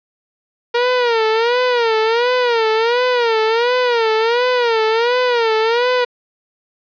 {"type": "tone with vibrato", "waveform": "sawtooth", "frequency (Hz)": 469.2, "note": "A#4", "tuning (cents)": 11, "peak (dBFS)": -9, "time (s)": [0.74, 6.05], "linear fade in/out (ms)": 10, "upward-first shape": "sine", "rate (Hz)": 1.4, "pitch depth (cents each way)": 120, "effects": ["resampled to 11025 Hz", "8-bit"]}